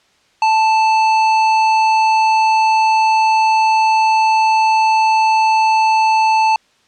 triangle tone with hard clipping, 880 Hz, A5, in tune, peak -12 dBFS, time 0.42-6.56 s, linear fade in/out 2 ms, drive 17 dB, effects white hiss -55 dBFS RMS until 6.87 s + low-pass 5000 Hz 12 dB/octave

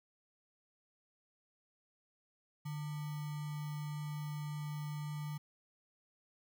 sine tone with sample-and-hold, 149.1 Hz, D3, 27 cents sharp, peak -38 dBFS, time 2.65-5.38 s, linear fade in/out 10 ms, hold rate 1050 Hz, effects none

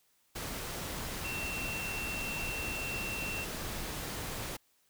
sine tone in noise, 2700 Hz, E7, 41 cents sharp, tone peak -37 dBFS, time 1.24-3.45 s, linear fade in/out 10 ms, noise pink, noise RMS -39 dBFS, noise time 0.35-4.57 s, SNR -1 dB, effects white hiss -71 dBFS RMS until 4.89 s

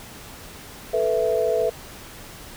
sine chord, A suspended second, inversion none, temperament equal, 440 / 493.9 / 659.3 Hz, A4 / B4 / E5, 0 / 0 / 0 cents, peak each -23 dBFS, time 0.93-1.7 s, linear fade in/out 10 ms, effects pink hiss -41 dBFS RMS until 2.56 s

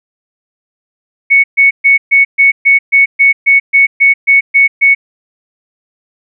sine tone bursts, 2217 Hz, C#7, in tune, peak -3 dBFS, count 14, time 1.3-4.95 s, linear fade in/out 20 ms, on 140 ms, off 130 ms, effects none

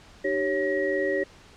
sine tone cluster, 304.6 / 388.5 / 552 / 1902 Hz, D#4 / G4 / C#5 / A#6, -37 / -16 / -7 / +34 cents, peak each -32 / -27 / -27 / -30 dBFS, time 0.24-1.24 s, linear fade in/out 10 ms, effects pink hiss -51 dBFS RMS until 1.56 s + low-pass 6000 Hz 12 dB/octave

